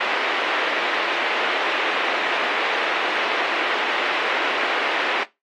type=band-pass noise; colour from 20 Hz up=white; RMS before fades=-23 dBFS; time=0-5.24 s; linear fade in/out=10 ms; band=340 to 2700 Hz; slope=24 dB/octave; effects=noise-tail reverb RT60 0.2 s tail -17 dB re dry + AAC 48 kbps